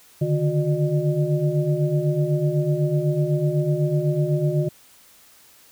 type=tone cluster; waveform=sine; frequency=143.4 / 151.4 / 361.1 / 604 Hz; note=D3 / D#3 / F#4 / D5; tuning=-41 / -47 / -42 / +48 cents; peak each=-24 / -21 / -26 / -28 dBFS; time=0.21-4.69 s; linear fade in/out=10 ms; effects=white hiss -52 dBFS RMS until 5.71 s